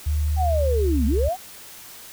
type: tone with pitch glide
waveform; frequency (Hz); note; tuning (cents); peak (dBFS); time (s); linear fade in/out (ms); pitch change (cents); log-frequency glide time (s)
sine; 75 to 69.98; D2 to C#2; +37 to +17; -19; 0.06-1.29; 10; -120; 0.56-1.03
type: linear two-way sweep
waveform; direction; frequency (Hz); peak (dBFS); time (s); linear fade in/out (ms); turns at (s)
sine; down then up; 784 to 207.7 to 784; -21; 0.36-1.37; 50; 1.06
effects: white hiss -42 dBFS RMS until 2.12 s